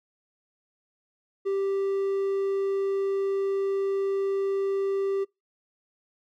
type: tone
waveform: triangle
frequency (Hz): 392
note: G4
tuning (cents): 0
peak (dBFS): -22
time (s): 1.45-5.25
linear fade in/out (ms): 20
effects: noise-tail reverb RT60 0.2 s tail -25 dB re dry